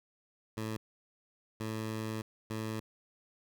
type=tone bursts at uneven times; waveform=15% pulse; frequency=110 Hz; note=A2; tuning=in tune; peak=-29 dBFS; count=3; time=0.57-0.77 / 1.6-2.22 / 2.5-2.8 s; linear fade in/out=5 ms; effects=none